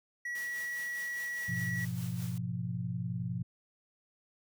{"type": "tone", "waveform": "triangle", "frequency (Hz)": 1931, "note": "B6", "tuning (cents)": -39, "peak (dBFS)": -33, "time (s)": [0.25, 1.85], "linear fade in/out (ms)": 5}
{"type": "noise with tremolo", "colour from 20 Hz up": "white", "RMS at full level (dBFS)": -48, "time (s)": [0.35, 2.38], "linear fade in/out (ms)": 2, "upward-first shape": "sine", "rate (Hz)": 4.9, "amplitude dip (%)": 50}
{"type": "chord", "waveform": "sine", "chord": "F diminished", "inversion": "first", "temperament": "equal", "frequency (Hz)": [103.83, 123.47, 174.61], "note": ["Ab2", "Cb3", "F3"], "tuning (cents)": [0, 0, 0], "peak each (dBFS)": [-40, -36, -37], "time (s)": [1.48, 3.43], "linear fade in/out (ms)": 10}
{"effects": []}